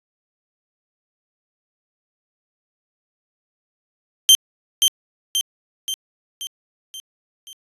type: tone with echo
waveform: sawtooth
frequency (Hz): 3136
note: G7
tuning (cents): 0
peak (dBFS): -4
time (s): 4.29-4.35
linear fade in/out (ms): 0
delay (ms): 530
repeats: 6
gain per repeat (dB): -5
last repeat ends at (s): 7.53
effects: resampled to 32000 Hz